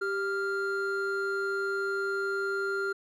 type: tone pair together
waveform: triangle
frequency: 392 / 1396.9 Hz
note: G4 / F6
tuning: 0 / 0 cents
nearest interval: octave + minor seventh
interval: 2200 cents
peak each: -29 / -29 dBFS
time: 0.01-2.93 s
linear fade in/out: 10 ms
effects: none